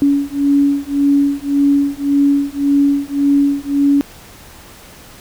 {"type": "beating tone pair", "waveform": "sine", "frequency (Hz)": [281.5, 283.3], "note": ["C#4", "C#4"], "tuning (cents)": [27, 38], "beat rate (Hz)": 1.8, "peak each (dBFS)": -14, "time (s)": [0.02, 4.01], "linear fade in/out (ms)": 0, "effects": ["pink hiss -39 dBFS RMS until 5.2 s"]}